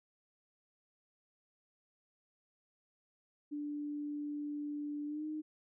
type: tone with pitch glide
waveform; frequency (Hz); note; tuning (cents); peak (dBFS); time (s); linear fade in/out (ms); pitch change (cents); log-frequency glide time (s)
sine; 293.6 to 307.5; D4 to D#4; 0 to -20; -37; 3.51-5.42; 20; +80; 5.06-5.25
effects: none